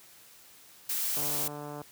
blue noise, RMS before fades -31 dBFS, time 0.89-1.48 s, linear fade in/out 5 ms
click train, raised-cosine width 1 ms, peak -27 dBFS, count 96, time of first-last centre 1.17-1.816 s, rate 147 Hz
effects white hiss -55 dBFS RMS until 1.91 s + high-pass 60 Hz 12 dB/octave

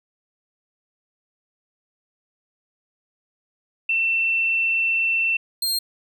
sine / sawtooth tone pair in turn, 2688 / 4202 Hz, E7 / C8, +33 / +7 cents, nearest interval minor sixth, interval 774 cents, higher second, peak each -18 dBFS, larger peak neither, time 3.89-5.37 / 5.62-5.79 s, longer first, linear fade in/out 5 ms, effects 10-bit

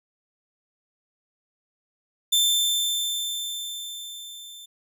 sawtooth tone with level ramp, 3553 Hz, A7, 16 cents sharp, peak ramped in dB -14 to -38 dBFS, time 2.32-4.66 s, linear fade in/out 10 ms, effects none

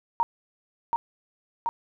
sine tone with echo, 932.3 Hz, A#5, in tune, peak -19 dBFS, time 0.2-0.23 s, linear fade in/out 0 ms, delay 730 ms, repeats 2, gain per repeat -2 dB, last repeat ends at 1.69 s, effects none

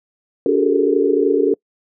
sine tone cluster, 287.1 / 370.4 / 404.3 / 433.9 / 457.4 Hz, D4 / F#4 / G#4 / A4 / A#4, -39 / +2 / -46 / -24 / -33 cents, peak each -19 dBFS, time 0.46-1.54 s, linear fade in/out 2 ms, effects noise-tail reverb RT60 0.1 s tail -26 dB re dry

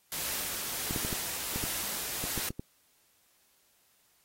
white noise with tremolo, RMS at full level -34 dBFS, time 0.12-2.49 s, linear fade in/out 2 ms, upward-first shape triangle, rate 1.4 Hz, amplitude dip 25%
clicks, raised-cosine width 3 ms, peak -23 dBFS, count 10, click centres 0.909 / 0.962 / 1.049 / 1.128 / 1.56 / 1.639 / 2.24 / 2.377 / 2.505 / 2.595 s
effects white hiss -68 dBFS RMS until 4.24 s + AAC 48 kbps

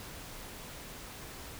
silence, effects pink hiss -46 dBFS RMS until 1.59 s

